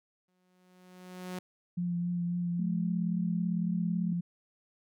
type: tone with exponential growth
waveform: sawtooth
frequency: 182.4 Hz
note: F#3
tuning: 24 cents flat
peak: -31 dBFS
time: 0.28-1.39 s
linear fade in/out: 5 ms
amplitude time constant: 240 ms
type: tone with vibrato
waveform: sine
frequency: 174.61 Hz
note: F3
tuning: in tune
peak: -29 dBFS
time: 1.77-4.21 s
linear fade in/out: 10 ms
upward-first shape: triangle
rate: 3.7 Hz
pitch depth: 20 cents each way
type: tone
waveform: sine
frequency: 212.6 Hz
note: G#3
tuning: 41 cents sharp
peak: -33 dBFS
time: 2.59-4.13 s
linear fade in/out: 5 ms
effects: none